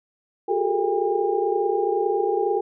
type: tone cluster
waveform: sine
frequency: 364.1 / 399.4 / 421.5 / 451.1 / 804 Hz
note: F#4 / G4 / G#4 / A4 / G5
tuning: -28 / +32 / +26 / +43 / +44 cents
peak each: -26 dBFS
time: 0.48-2.61 s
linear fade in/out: 10 ms
effects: none